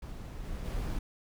brown noise with level steps, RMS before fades -41 / -38 / -34 dBFS, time 0.02-0.99 s, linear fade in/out 5 ms, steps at 0.43 / 0.64 s, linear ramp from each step 20 ms, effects none

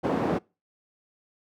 white band-pass noise, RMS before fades -26 dBFS, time 0.03-0.39 s, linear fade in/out 20 ms, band 170 to 480 Hz, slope 12 dB/octave, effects noise-tail reverb RT60 0.3 s tail -26 dB re dry

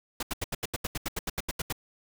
pink noise bursts, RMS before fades -31 dBFS, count 15, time 0.2-1.726 s, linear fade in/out 5 ms, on 28 ms, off 79 ms, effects none

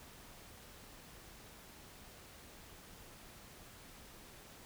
silence, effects pink hiss -56 dBFS RMS until 4.65 s

